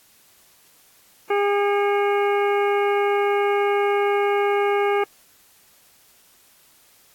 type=harmonic tone with a mistuned harmonic; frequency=406 Hz; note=G#4; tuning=39 cents flat; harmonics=1 / 2 / 3 / 4 / 5 / 6 / 7; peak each=-19 / -24 / -28 / -32 / -30 / -38 / -39 dBFS; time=1.3-5.04 s; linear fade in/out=5 ms; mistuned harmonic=5; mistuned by=+120 cents; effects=white hiss -55 dBFS RMS until 7.14 s + AAC 64 kbps